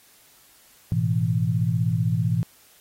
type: chord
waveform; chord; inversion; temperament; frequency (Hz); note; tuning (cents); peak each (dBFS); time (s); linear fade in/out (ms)
sine; A suspended second; none; equal with one note detuned; 107.86 / 123.47 / 164.81; A2 / B2 / E3; -34 / 0 / 0; -24; 0.92-2.43; 0
effects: white hiss -55 dBFS RMS until 2.8 s + AAC 48 kbps